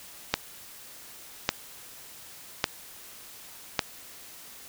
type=click train; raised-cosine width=0.2 ms; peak=-4 dBFS; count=4; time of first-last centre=0.34-3.792 s; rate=0.869 Hz; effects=white hiss -47 dBFS RMS until 4.68 s